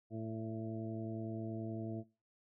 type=harmonic tone with a mistuned harmonic; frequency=111.2 Hz; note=A2; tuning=19 cents sharp; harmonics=1 / 2 / 3 / 4 / 5 / 6; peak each=-43 / -44 / -44 / -52 / -57 / -49 dBFS; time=0.1-2.04 s; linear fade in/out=50 ms; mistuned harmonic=5; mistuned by=+47 cents; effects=noise-tail reverb RT60 0.3 s tail -21 dB re dry